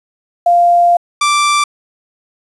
sine / sawtooth tone pair in turn, 696 / 1173.3 Hz, F5 / D6, -6 / -2 cents, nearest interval major sixth, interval 904 cents, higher second, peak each -6 dBFS, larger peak neither, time 0.46-0.97 / 1.21-1.64 s, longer first, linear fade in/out 5 ms, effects resampled to 24000 Hz + 7-bit

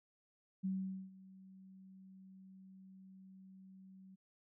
sine tone with ADSR envelope, 189.9 Hz, F#3, 45 cents sharp, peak -34 dBFS, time 0.63-4.16 s, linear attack 22 ms, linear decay 450 ms, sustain -21 dB, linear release 18 ms, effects none

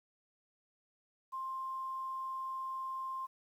sine tone with quantisation, 1054 Hz, C6, 12 cents sharp, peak -37 dBFS, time 1.32-3.27 s, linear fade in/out 20 ms, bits 11, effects none

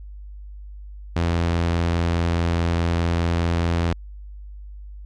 sawtooth tone, 84.8 Hz, E2, 50 cents sharp, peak -15 dBFS, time 1.16-3.93 s, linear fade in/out 5 ms, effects added 50 Hz sine -35 dBFS peak until 5.05 s + low-pass 5000 Hz 12 dB/octave

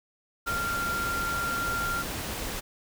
sine tone in noise, 1386 Hz, F6, 14 cents flat, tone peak -28 dBFS, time 0.46-2.03 s, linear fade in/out 20 ms, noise pink, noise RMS -34 dBFS, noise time 0.46-2.61 s, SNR +3 dB, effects none

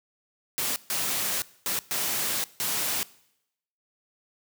white noise bursts at uneven times, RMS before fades -28 dBFS, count 5, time 0.58-0.76 / 0.9-1.42 / 1.66-1.79 / 1.91-2.44 / 2.6-3.03 s, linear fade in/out 0 ms, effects noise-tail reverb RT60 0.8 s tail -21 dB re dry + high-pass 100 Hz 12 dB/octave

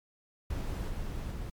brown noise with level steps, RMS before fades -34 / -36 / -38 dBFS, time 0.5-1.5 s, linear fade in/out 5 ms, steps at 0.88 / 1.31 s, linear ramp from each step 10 ms, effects MP3 96 kbps

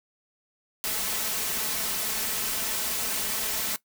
white noise with comb filter, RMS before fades -29 dBFS, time 0.84-3.76 s, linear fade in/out 0 ms, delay 4.6 ms, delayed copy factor +0.55, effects noise-tail reverb RT60 0.1 s tail -18 dB re dry

